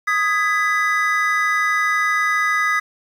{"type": "chord", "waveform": "triangle", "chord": "G# minor", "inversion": "second", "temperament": "just", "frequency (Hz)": [1245.9, 1661.2, 1993.5], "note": ["D#6", "G#6", "B6"], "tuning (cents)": [2, 0, 16], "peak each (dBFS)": [-18, -21, -18], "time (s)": [0.07, 2.8], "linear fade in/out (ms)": 10, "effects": ["8-bit"]}